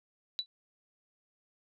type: tone with exponential decay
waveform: sine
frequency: 3951 Hz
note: B7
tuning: in tune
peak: -26 dBFS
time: 0.39-0.46 s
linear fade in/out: 0 ms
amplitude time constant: 15 ms
effects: none